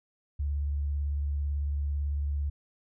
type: tone with vibrato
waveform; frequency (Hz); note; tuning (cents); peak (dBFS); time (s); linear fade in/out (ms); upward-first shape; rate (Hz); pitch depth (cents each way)
sine; 71.9; D2; -36; -27; 0.39-2.5; 10; sine; 18; 34
effects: none